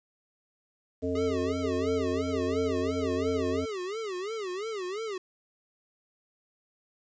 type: harmonic tone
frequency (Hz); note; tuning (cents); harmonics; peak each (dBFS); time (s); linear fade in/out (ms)
89.2; F2; +37; 1 / 3 / 5 / 7; -36 / -31 / -31 / -36; 1.02-3.66; 20
type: tone with vibrato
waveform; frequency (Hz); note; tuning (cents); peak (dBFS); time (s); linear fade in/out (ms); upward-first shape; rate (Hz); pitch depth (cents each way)
square; 402.7; G4; +47; -33; 1.15-5.18; 5; sine; 2.9; 200
effects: resampled to 16000 Hz + 10-bit